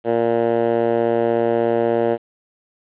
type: tone with band-pass filter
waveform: 10% pulse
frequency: 116.54 Hz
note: A#2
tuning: in tune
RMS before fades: -18 dBFS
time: 0.04-2.18 s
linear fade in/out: 50 ms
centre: 500 Hz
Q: 1.5
effects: resampled to 8000 Hz + 8-bit